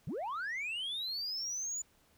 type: linear sweep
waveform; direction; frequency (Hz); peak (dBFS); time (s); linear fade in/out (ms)
sine; up; 103.83 to 7040; -33; 0.07-1.82; 5
effects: tanh soft clip ceiling -34 dBFS + pink hiss -68 dBFS RMS until 2.17 s

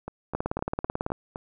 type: two click trains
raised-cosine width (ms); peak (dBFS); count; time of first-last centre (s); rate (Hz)
1; -13 / -20; 15 / 6; 0.35-1.119 / 0.08-1.359; 18.2 / 3.91
effects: none

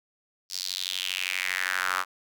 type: tone with high-pass filter sweep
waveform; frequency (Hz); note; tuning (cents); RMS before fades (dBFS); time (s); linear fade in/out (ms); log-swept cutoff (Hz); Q
square; 46.25; F#1; 0; -30; 0.49-2.05; 50; 5100 to 1200; 3.8
effects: none

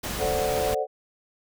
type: noise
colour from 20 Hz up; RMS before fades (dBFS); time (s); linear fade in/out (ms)
pink; -31; 0.03-0.75; 10
type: chord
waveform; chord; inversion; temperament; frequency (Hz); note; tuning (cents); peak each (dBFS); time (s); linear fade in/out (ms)
sine; D dominant seventh; second; equal; 440 / 523.3 / 587.3 / 740; A4 / C5 / D5 / F#5; 0 / 0 / 0 / 0; -29; 0.18-0.87; 50
effects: none

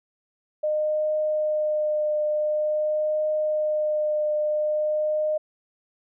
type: tone with vibrato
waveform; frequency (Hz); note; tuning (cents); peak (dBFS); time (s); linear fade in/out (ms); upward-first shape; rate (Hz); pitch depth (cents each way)
sine; 609; D#5; -37; -21; 0.63-5.38; 10; triangle; 0.47; 16
effects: none

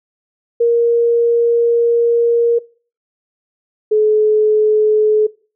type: tone pair in turn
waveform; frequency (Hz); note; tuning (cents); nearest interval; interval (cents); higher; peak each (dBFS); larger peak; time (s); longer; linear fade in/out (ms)
sine; 469.2 / 428.2; A#4 / A4; +11 / -47; major second; 158; first; -9; neither; 0.6-2.59 / 3.91-5.27; first; 10
effects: noise-tail reverb RT60 0.4 s tail -22 dB re dry

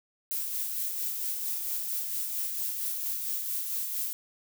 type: noise with tremolo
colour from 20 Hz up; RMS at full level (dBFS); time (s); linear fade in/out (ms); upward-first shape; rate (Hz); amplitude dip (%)
violet; -31; 0.31-4.13; 0; sine; 4.4; 35
effects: none

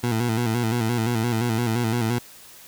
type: tone with vibrato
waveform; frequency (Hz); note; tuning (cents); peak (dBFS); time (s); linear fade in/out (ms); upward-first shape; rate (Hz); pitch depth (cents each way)
20% pulse; 116; A#2; -8; -16; 0.03-2.19; 10; square; 5.8; 71
effects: white hiss -46 dBFS RMS until 2.67 s

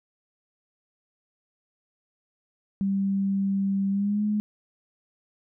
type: tone with pitch glide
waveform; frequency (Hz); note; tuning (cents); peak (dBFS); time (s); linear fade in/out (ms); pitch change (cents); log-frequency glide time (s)
sine; 196 to 210.1; G3 to G#3; 0 to +20; -22; 2.81-4.4; 0; +120; 3.9-4.23
effects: none

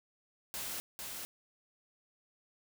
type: noise with echo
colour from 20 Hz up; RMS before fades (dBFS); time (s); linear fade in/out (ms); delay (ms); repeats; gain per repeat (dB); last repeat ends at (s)
white; -40; 0.54-0.8; 0; 450; 1; -3; 1.25
effects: none

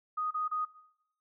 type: tone bursts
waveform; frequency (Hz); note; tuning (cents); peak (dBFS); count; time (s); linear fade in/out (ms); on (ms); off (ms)
sine; 1244; D#6; -1; -30; 3; 0.17-0.652; 10; 140; 31
effects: noise-tail reverb RT60 0.9 s tail -19 dB re dry

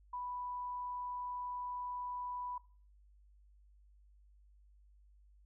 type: tone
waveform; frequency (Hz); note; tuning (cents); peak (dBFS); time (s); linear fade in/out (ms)
sine; 987.8; B5; 0; -39; 0.13-2.58; 5
effects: noise-tail reverb RT60 0.4 s tail -19 dB re dry + added 50 Hz sine -61 dBFS peak until 5.45 s

